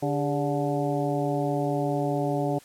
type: harmonic tone with a mistuned harmonic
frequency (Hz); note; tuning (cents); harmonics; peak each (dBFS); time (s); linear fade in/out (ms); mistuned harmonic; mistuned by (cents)
144.8; D3; -24; 1 / 2 / 3 / 4 / 5 / 6; -29 / -29 / -31 / -31 / -31 / -38; 0.02-2.59; 10; 3; -110
effects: white hiss -53 dBFS RMS until 2.64 s + low-pass 12000 Hz 12 dB/octave